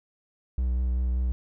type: tone with vibrato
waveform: triangle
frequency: 62.2 Hz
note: B1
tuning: 13 cents sharp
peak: -21 dBFS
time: 0.58-1.32 s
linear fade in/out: 0 ms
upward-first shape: sine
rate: 5.2 Hz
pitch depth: 24 cents each way
effects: none